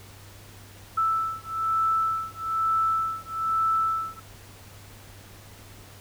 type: beating tone pair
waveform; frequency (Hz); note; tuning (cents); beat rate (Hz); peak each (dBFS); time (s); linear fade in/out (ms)
sine; 1318.5 / 1319.6; E6 / E6; 0 / +1; 1.1; -26; 0.97-4.2; 10
effects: added 99 Hz sine -48 dBFS peak until 6 s + pink hiss -49 dBFS RMS until 6 s